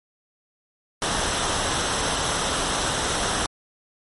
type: noise with comb filter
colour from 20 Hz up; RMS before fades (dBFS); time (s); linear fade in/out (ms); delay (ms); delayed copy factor
pink; -24; 1.02-3.46; 0; 0.43; -0.5
effects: low-pass 12000 Hz 12 dB/octave + MP3 48 kbps